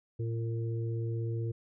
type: harmonic tone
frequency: 114.5 Hz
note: A#2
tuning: 31 cents flat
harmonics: 1 / 3 / 4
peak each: -31 / -41 / -43 dBFS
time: 0.19-1.52 s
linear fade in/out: 10 ms
effects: none